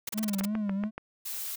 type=noise bursts; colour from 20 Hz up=white; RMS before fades=-34 dBFS; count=8; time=0.07-0.455 s; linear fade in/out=5 ms; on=21 ms; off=31 ms
type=tone with vibrato; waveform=triangle; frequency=205.6 Hz; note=G#3; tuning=17 cents flat; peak=-26 dBFS; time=0.13-0.91 s; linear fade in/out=50 ms; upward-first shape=triangle; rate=2.9 Hz; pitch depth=120 cents each way
type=click train; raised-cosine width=0.5 ms; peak=-21 dBFS; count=5; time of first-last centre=0.41-0.98 s; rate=7.02 Hz
type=noise; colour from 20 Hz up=blue; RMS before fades=-36 dBFS; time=1.25-1.56 s; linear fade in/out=10 ms
effects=none